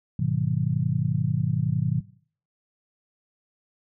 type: chord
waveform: sine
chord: G# minor seventh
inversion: none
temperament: just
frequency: 103.83 / 124.59 / 155.74 / 186.89 Hz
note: G#2 / B2 / D#3 / F#3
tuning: 0 / +16 / +2 / +18 cents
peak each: -30 / -26 / -25 / -30 dBFS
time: 0.19-2.01 s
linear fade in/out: 5 ms
effects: noise-tail reverb RT60 0.5 s tail -19 dB re dry